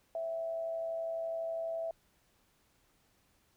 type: tone with amplitude modulation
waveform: sine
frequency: 659.3 Hz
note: E5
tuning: in tune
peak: -32 dBFS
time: 0.15-1.91 s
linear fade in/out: 2 ms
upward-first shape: sine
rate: 112 Hz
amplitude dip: 40%
effects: pink hiss -71 dBFS RMS until 3.56 s